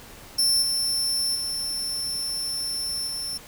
sawtooth tone with level steps, 5370 Hz, E8, 31 cents sharp, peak -16 / -20 / -24 / -26 dBFS, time 0.38-3.38 s, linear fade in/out 10 ms, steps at 0.62 / 1.35 / 3.07 s, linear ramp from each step 5 ms, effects pink hiss -45 dBFS RMS until 3.47 s

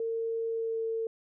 sine tone with pitch glide, 455 to 450.3 Hz, A#4 to A4, -42 to +40 cents, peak -29 dBFS, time 0-1.07 s, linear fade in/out 2 ms, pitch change -18 cents, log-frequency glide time 0.5-0.85 s, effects none

